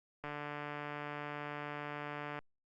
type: click train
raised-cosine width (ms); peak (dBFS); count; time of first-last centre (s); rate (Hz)
0.5; -27; 317; 0.24-2.39; 147
effects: Opus 48 kbps